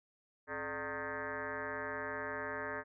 sine tone with frequency modulation, 1082 Hz, C#6, 42 cents flat, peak -37 dBFS, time 0.47-2.84 s, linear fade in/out 50 ms, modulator 163 Hz, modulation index 4.8, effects none

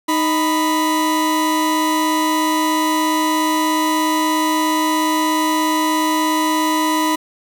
40% pulse tone pair together, 311.1 / 990.2 Hz, D#4 / B5, 0 / +4 cents, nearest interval octave + minor sixth, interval 2004 cents, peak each -17 dBFS, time 0.08-7.16 s, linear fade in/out 10 ms, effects none

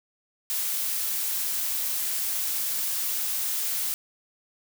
blue noise, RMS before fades -28 dBFS, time 0.5-3.94 s, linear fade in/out 0 ms, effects none

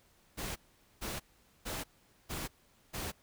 pink noise bursts, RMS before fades -39 dBFS, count 5, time 0.37-3.12 s, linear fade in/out 20 ms, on 190 ms, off 450 ms, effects pink hiss -67 dBFS RMS until 3.22 s

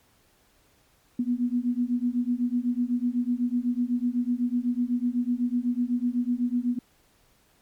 sine beating tone pair, 240 / 248 Hz, B3 / B3, -49 / +7 cents, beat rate 8 Hz, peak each -26 dBFS, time 1.19-6.79 s, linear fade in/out 5 ms, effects pink hiss -63 dBFS RMS until 7.61 s + MP3 96 kbps

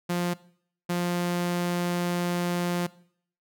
sawtooth tone bursts at uneven times, 175.5 Hz, F3, 9 cents sharp, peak -21 dBFS, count 2, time 0.09-0.34 / 0.89-2.87 s, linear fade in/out 10 ms, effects noise-tail reverb RT60 0.6 s tail -20 dB re dry

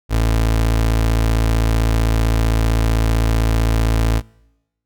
30% pulse tone, 55.6 Hz, A1, 19 cents sharp, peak -11 dBFS, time 0.09-4.22 s, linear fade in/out 50 ms, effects noise-tail reverb RT60 1.0 s tail -26 dB re dry

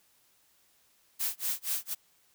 blue noise with tremolo, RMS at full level -30 dBFS, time 1.19-1.95 s, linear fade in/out 20 ms, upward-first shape sine, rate 4.2 Hz, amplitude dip 100%, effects white hiss -67 dBFS RMS until 2.34 s

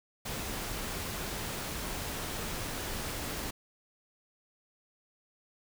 pink noise, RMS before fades -37 dBFS, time 0.25-3.51 s, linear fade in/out 10 ms, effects none

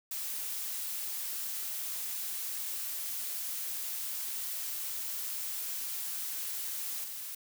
blue noise with level steps, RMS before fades -37 / -41 dBFS, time 0.11-7.35 s, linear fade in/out 5 ms, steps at 7.04 s, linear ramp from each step 2 ms, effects none

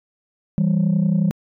sine tone pair together, 164.75 / 196 Hz, E3 / G3, -1 / 0 cents, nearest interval minor third, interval 301 cents, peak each -16 dBFS, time 0.58-1.31 s, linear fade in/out 0 ms, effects tanh soft clip ceiling -12 dBFS

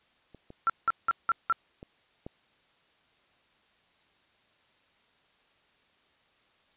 clicks, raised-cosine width 2 ms, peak -36 / -33 / -30 / -26 dBFS, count 4, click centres 0.347 / 0.504 / 1.829 / 2.265 s
sine tone bursts, 1354 Hz, E6, 46 cents sharp, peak -21 dBFS, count 5, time 0.67-1.525 s, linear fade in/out 0 ms, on 27 ms, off 180 ms
effects white hiss -66 dBFS RMS until 6.76 s + resampled to 8000 Hz

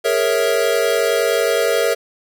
square chord, A# half-diminished seventh, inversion third, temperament equal with one note detuned, 415.3 / 466.2 / 554.4 / 653.6 Hz, G#4 / A#4 / C#5 / E5, 0 / 0 / 0 / -15 cents, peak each -23 / -19 / -22 / -22 dBFS, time 0.04-1.95 s, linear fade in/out 20 ms, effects none

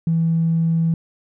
triangle tone with tanh clipping, 164.5 Hz, E3, 3 cents flat, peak -15 dBFS, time 0.07-0.94 s, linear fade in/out 2 ms, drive 4 dB, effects none

